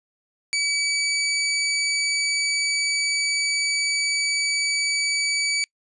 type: tone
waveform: 20% pulse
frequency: 2288 Hz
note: D7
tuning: 46 cents flat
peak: -16 dBFS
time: 0.53-5.64 s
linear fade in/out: 0 ms
effects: noise-tail reverb RT60 0.1 s tail -26 dB re dry + resampled to 24000 Hz